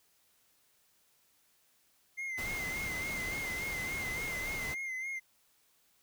triangle tone with vibrato, 2093 Hz, C7, in tune, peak -34 dBFS, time 2.17-5.2 s, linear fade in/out 20 ms, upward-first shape sine, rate 3.5 Hz, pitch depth 52 cents each way
pink noise, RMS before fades -42 dBFS, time 2.37-4.75 s, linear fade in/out 20 ms
effects white hiss -70 dBFS RMS until 6.02 s

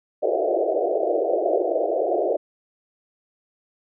white band-pass noise, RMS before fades -22 dBFS, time 0.22-2.37 s, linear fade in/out 10 ms, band 330 to 710 Hz, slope 96 dB/octave, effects none

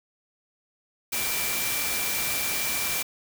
sine tone in noise, 2349 Hz, D7, in tune, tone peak -33 dBFS, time 1.12-3.03 s, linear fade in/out 10 ms, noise white, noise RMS -28 dBFS, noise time 1.12-3.03 s, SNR -8 dB, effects none

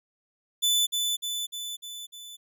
sawtooth tone with echo, 3498 Hz, A7, 11 cents flat, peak -18 dBFS, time 0.62-0.87 s, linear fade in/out 20 ms, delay 300 ms, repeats 5, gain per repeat -4 dB, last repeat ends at 2.37 s, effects none

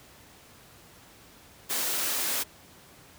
white high-pass noise, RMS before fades -29 dBFS, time 1.69-2.44 s, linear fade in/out 20 ms, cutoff 220 Hz, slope 24 dB/octave, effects pink hiss -53 dBFS RMS until 3.18 s + high-pass 60 Hz 12 dB/octave

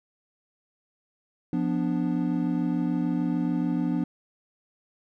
triangle chord, B diminished, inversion second, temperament equal, 174.61 / 246.9 / 293.7 Hz, F3 / B3 / D4, 0 / 0 / 0 cents, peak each -26 dBFS, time 1.53-4.04 s, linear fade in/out 2 ms, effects none

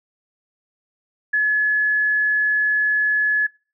sine tone, 1705 Hz, G#6, 45 cents sharp, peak -15 dBFS, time 1.33-3.47 s, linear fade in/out 10 ms, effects noise-tail reverb RT60 0.4 s tail -26 dB re dry

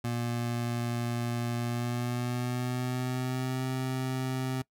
25% pulse tone with pitch glide, 119.2 to 129.99 Hz, A#2 to C3, +39 to -11 cents, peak -26 dBFS, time 0.04-4.62 s, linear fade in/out 5 ms, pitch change +150 cents, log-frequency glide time 1.57-3.67 s, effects noise-tail reverb RT60 0.1 s tail -22 dB re dry

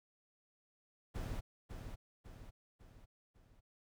brown noise with echo, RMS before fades -41 dBFS, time 1.14-1.41 s, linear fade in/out 20 ms, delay 550 ms, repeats 4, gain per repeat -6 dB, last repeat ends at 3.61 s, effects none

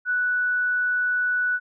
sine tone, 1480 Hz, F#6, in tune, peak -20 dBFS, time 0.05-1.6 s, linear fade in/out 50 ms, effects none

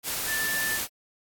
sine tone in noise, 1763 Hz, A6, 3 cents sharp, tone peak -27 dBFS, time 0.26-0.8 s, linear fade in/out 50 ms, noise white, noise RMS -30 dBFS, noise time 0.03-0.88 s, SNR 0 dB, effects AAC 64 kbps

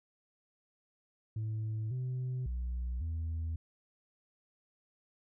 sine tone with pitch steps, 109.3 / 127.4 / 61.1 / 81.3 Hz, A2 / C3 / B1 / E2, -11 / -46 / -18 / -23 cents, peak -31 dBFS, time 1.36-3.56 s, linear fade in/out 5 ms, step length 550 ms, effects tanh soft clip ceiling -32 dBFS

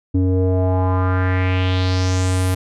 square tone with low-pass filter sweep, 92.5 Hz, F#2, in tune, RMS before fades -17 dBFS, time 0.14-2.55 s, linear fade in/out 10 ms, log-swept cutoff 310 to 12000 Hz, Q 3.1, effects none

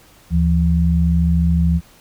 sine tone pair together, 75.3 / 169.04 Hz, D2 / E3, +44 / +44 cents, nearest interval octave + major second, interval 1400 cents, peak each -15 dBFS, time 0.3-1.81 s, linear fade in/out 50 ms, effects pink hiss -49 dBFS RMS until 2 s

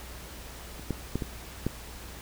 clicks, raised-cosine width 3 ms, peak -30 / -16 / -15 / -19 / -14 dBFS, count 5, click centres 0.796 / 0.907 / 1.156 / 1.222 / 1.666 s, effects added 60 Hz sine -45 dBFS peak until 2.21 s + pink hiss -45 dBFS RMS until 2.21 s

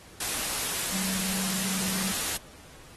sine tone in noise, 188.8 Hz, F#3, 35 cents sharp, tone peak -33 dBFS, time 0.92-2.12 s, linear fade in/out 5 ms, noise white, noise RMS -30 dBFS, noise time 0.2-2.37 s, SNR -6 dB, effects pink hiss -51 dBFS RMS until 2.96 s + AAC 32 kbps

